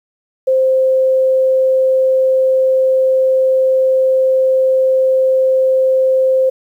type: tone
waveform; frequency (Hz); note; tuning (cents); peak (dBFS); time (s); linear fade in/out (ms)
sine; 523.3; C5; 0; -9; 0.47-6.5; 10
effects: 8-bit